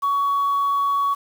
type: tone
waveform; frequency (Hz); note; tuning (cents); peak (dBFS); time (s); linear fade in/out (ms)
sine; 1123; C#6; +22; -16; 0.02-1.15; 20
effects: tanh soft clip ceiling -15 dBFS + 7-bit